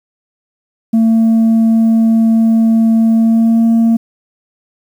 sine tone with pitch glide, 225.4 to 228.5 Hz, A3 to A#3, +42 to -34 cents, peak -4 dBFS, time 0.93-3.97 s, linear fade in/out 10 ms, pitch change +24 cents, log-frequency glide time 3.14-3.64 s, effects tanh soft clip ceiling -6 dBFS + 7-bit

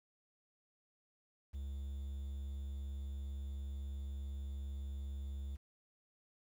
triangle tone with quantisation, 68.9 Hz, C#2, 10 cents flat, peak -38 dBFS, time 1.53-5.57 s, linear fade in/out 20 ms, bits 11, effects none

